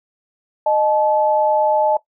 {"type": "tone pair together", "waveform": "sine", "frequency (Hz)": [615, 864], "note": ["D#5", "A5"], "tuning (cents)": [-20, -32], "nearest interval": "tritone", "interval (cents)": 588, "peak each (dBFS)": -16, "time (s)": [0.66, 1.97], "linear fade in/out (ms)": 5, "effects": ["noise-tail reverb RT60 0.1 s tail -17 dB re dry"]}